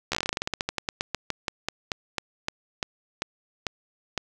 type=slowing click train; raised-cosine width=0.2 ms; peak=-9 dBFS; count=30; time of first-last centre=0.12-4.177 s; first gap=13 ms; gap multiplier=1.14; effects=none